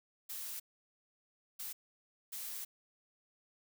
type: noise bursts at uneven times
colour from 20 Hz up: blue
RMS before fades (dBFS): -43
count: 3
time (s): 0.29-0.6 / 1.59-1.73 / 2.32-2.65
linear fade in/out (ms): 10
effects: none